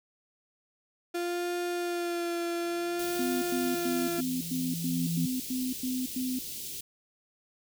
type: tone with vibrato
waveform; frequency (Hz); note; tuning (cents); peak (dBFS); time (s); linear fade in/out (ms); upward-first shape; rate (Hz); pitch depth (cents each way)
35% pulse; 346.8; F4; -12; -28; 1.14-4.21; 10; sine; 0.56; 23
type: tone with exponential growth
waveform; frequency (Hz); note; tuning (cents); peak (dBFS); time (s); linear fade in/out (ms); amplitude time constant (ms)
sine; 168; E3; +33; -26; 2.63-5.26; 5; 570
type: band-stop noise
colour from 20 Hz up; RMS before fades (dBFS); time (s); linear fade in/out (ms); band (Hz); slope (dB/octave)
white; -39; 2.99-6.81; 5; 410 to 2900; 24
type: tone bursts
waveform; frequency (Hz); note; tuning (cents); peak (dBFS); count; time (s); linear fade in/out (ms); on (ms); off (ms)
sine; 255.5; C4; -41; -29; 10; 3.19-6.39; 5; 230; 100
effects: none